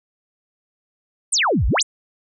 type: exponential two-way sweep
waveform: sine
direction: down then up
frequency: 9956 to 45 to 9956 Hz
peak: -15 dBFS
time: 1.32-1.83 s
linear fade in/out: 10 ms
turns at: 1.67 s
effects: none